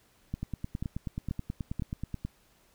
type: two click trains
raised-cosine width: 5 ms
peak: -20 / -21 dBFS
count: 4 / 18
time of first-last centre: 0.34-1.796 / 0.43-2.25 s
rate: 2.06 / 9.34 Hz
effects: pink hiss -65 dBFS RMS until 2.74 s